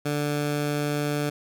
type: tone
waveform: 15% pulse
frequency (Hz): 146.83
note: D3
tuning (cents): 0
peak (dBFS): -18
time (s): 0.05-1.3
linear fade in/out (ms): 10
effects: none